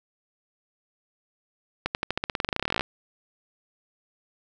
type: accelerating click train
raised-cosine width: 0.3 ms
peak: -9 dBFS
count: 24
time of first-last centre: 1.86-2.809 s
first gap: 89 ms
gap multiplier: 0.92
effects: none

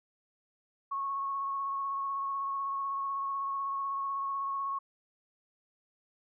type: tone with vibrato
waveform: sine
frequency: 1100 Hz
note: C#6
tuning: 14 cents flat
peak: -31 dBFS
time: 0.91-4.79 s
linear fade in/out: 10 ms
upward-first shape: sine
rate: 16 Hz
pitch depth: 16 cents each way
effects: none

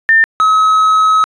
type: tone pair in turn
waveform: sine / triangle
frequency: 1800 / 1280.2 Hz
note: A6 / D#6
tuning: +39 / +49 cents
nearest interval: tritone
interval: 590 cents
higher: first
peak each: -5 dBFS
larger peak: neither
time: 0.09-0.24 / 0.4-1.24 s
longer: second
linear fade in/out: 0 ms
effects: resampled to 22050 Hz

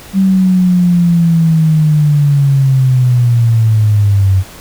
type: linear sweep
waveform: sine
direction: down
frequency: 193.9 to 93.2 Hz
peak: -6 dBFS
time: 0.13-4.44 s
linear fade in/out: 50 ms
effects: pink hiss -34 dBFS RMS until 4.6 s

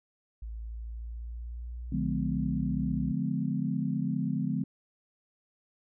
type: linear sweep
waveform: sine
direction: up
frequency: 55 to 64.6 Hz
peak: -36 dBFS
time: 0.42-3.12 s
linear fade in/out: 5 ms
type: chord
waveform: sine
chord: D diminished seventh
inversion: none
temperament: just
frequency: 146.83 / 176.2 / 211.4 / 253.7 Hz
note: D3 / F3 / Ab3 / Cb4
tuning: 0 / +16 / +31 / +47 cents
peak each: -33 dBFS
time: 1.92-4.64 s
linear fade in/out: 5 ms
effects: none

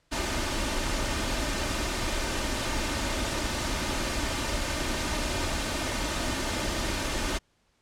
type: noise with comb filter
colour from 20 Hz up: pink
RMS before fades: -29 dBFS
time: 0.11-7.39 s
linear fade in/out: 20 ms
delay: 3.3 ms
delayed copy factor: +0.5
effects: pink hiss -69 dBFS RMS until 7.81 s + low-pass 8000 Hz 12 dB/octave

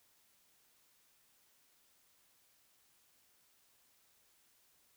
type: silence
effects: white hiss -71 dBFS RMS until 4.96 s

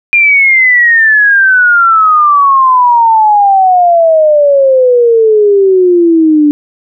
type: exponential sweep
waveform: sine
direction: down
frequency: 2414 to 291.3 Hz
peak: -3 dBFS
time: 0.13-6.51 s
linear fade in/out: 0 ms
effects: none

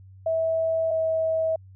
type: tone pair in turn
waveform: sine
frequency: 650 / 644 Hz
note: E5 / E5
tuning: -24 / -41 cents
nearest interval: unison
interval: 17 cents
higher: first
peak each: -21 dBFS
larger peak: neither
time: 0.26-0.91 / 0.91-1.56 s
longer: neither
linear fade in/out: 5 ms
effects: added 95 Hz sine -45 dBFS peak until 1.75 s

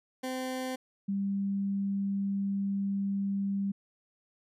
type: tone pair in turn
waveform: 20% pulse / sine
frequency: 257.9 / 197.84 Hz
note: C4 / G3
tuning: -25 / +16 cents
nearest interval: perfect fourth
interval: 459 cents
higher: first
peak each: -28 dBFS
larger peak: neither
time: 0.23-0.76 / 1.08-3.72 s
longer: second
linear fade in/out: 10 ms
effects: resampled to 32000 Hz

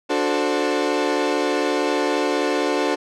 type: chord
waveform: 30% pulse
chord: D dominant seventh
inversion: none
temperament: equal with one note detuned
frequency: 293.7 / 364.9 / 440 / 523.3 Hz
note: D4 / F#4 / A4 / C5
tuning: 0 / -24 / 0 / 0 cents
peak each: -21 / -22 / -22 / -23 dBFS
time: 0.09-2.96 s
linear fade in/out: 20 ms
effects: low-pass 6000 Hz 12 dB/octave

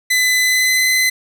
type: tone with pitch glide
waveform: sawtooth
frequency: 2010 to 2033 Hz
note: B6 to B6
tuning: +30 to +50 cents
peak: -9 dBFS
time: 0.1-1.1 s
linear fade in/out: 10 ms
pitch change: +20 cents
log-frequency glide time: 0.4-0.88 s
effects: none

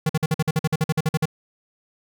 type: tone bursts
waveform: square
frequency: 156.9 Hz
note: D#3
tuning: 15 cents sharp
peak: -18 dBFS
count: 15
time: 0.06-1.256 s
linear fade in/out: 5 ms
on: 34 ms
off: 49 ms
effects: none

